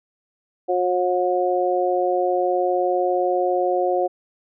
harmonic tone, 180.5 Hz, F#3, 43 cents flat, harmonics 2 / 3 / 4, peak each -22 / -22 / -22 dBFS, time 0.68-4.08 s, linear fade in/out 20 ms, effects none

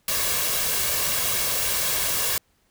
white noise with comb filter, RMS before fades -24 dBFS, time 0.08-2.38 s, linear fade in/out 2 ms, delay 1.8 ms, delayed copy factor +0.5, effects pink hiss -66 dBFS RMS until 2.7 s

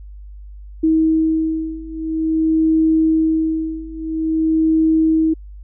sine beating tone pair, 318.8 / 319.29 Hz, D#4 / D#4, +42 / +45 cents, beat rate 0.49 Hz, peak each -18 / -16 dBFS, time 0.83-5.34 s, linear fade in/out 10 ms, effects added 50 Hz sine -33 dBFS peak until 5.63 s

